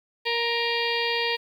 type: harmonic tone with a mistuned harmonic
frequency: 467.9 Hz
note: A#4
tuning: 6 cents sharp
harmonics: 1 / 2 / 4 / 5 / 6 / 7 / 8 / 9 / 10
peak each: -29 / -31 / -30 / -31 / -32 / -34 / -35 / -37 / -34 dBFS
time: 0.25-1.37 s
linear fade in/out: 20 ms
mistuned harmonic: 5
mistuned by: +31 cents
effects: 9-bit